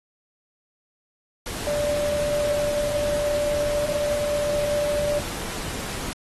sine tone in noise, 587.3 Hz, D5, in tune, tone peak -22 dBFS, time 1.67-5.19 s, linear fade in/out 0 ms, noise pink, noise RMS -32 dBFS, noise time 1.46-6.13 s, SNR +7 dB, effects AAC 32 kbps

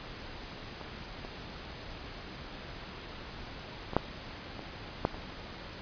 clicks, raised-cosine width 1 ms, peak -29 / -25 / -23 / -9 / -26 / -11 / -27 dBFS, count 7, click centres 0.813 / 1.249 / 3.934 / 3.966 / 4.593 / 5.051 / 5.144 s, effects pink hiss -44 dBFS RMS until 5.81 s + resampled to 11025 Hz

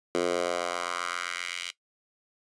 10% pulse tone with high-pass filter sweep, 87.7 Hz, F2, 8 cents sharp, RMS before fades -31 dBFS, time 0.15-1.71 s, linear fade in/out 0 ms, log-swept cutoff 370 to 2800 Hz, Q 1.9, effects noise-tail reverb RT60 0.1 s tail -17 dB re dry + resampled to 22050 Hz

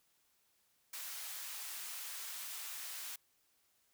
white high-pass noise, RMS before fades -45 dBFS, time 0.93-3.16 s, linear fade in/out 5 ms, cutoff 1000 Hz, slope 12 dB/octave, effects white hiss -75 dBFS RMS until 3.93 s

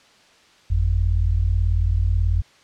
sine tone pair together, 49 / 87.31 Hz, G1 / F2, 0 / 0 cents, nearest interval minor seventh, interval 1000 cents, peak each -19 dBFS, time 0.7-2.42 s, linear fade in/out 10 ms, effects white hiss -53 dBFS RMS until 2.63 s + low-pass 5000 Hz 12 dB/octave

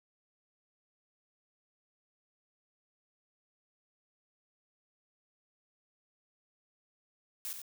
blue noise with echo, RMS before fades -39 dBFS, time 7.45-7.53 s, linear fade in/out 0 ms, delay 87 ms, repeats 1, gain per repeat -6 dB, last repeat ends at 7.617 s, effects none

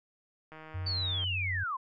click train, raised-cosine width 0.5 ms, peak -33 dBFS, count 114, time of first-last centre 0.52-1.24 s, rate 157 Hz
sine tone with pitch glide, 91.9 to 92.59 Hz, F#2 to F#2, -11 to +2 cents, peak -33 dBFS, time 0.74-1.64 s, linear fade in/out 10 ms, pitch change +13 cents, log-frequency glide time 1.01-1.36 s
sine linear sweep, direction down, 4587 to 988 Hz, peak -31 dBFS, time 0.86-1.77 s, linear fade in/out 10 ms
effects none

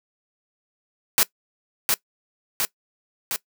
white noise with echo, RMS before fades -17 dBFS, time 1.18-1.23 s, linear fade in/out 0 ms, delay 710 ms, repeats 3, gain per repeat -3 dB, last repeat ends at 3.36 s, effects noise-tail reverb RT60 0.1 s tail -20 dB re dry + high-pass 150 Hz 12 dB/octave

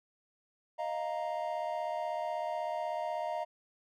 triangle chord, Eb suspended second, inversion none, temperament equal, 622.3 / 698.5 / 932.3 Hz, Eb5 / F5 / Bb5, 0 / 0 / 0 cents, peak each -35 / -35 / -37 dBFS, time 0.78-3.45 s, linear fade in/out 20 ms, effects none

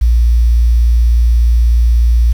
sine tone with quantisation, 58.27 Hz, A#1, in tune, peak -6 dBFS, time 0.01-2.33 s, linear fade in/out 10 ms, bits 6, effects none

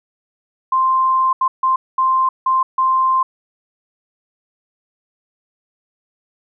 sine tone bursts at uneven times, 1046.5 Hz, C6, in tune, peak -12 dBFS, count 6, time 0.72-1.33 / 1.41-1.48 / 1.63-1.76 / 1.98-2.29 / 2.46-2.63 / 2.78-3.23 s, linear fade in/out 5 ms, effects none

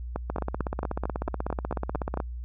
two click trains, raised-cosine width 1 ms, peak -15 / -15 dBFS, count 32 / 10, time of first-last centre 0.3-2.202 / 0.16-2.173 s, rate 16.3 / 4.47 Hz, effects added 60 Hz sine -33 dBFS peak until 2.44 s

